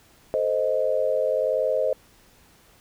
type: chord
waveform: sine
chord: A diminished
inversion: none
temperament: equal with one note detuned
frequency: 440 / 521.4 / 622.3 Hz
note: A4 / C5 / Eb5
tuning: 0 / -6 / 0 cents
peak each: -29 / -23 / -24 dBFS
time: 0.34-1.93 s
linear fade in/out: 0 ms
effects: pink hiss -56 dBFS RMS until 2.8 s